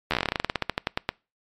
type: slowing click train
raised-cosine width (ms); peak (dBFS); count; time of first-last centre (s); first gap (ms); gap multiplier
0.3; -7; 22; 0.11-1.09; 12; 1.12
effects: noise-tail reverb RT60 0.3 s tail -25 dB re dry + MP3 64 kbps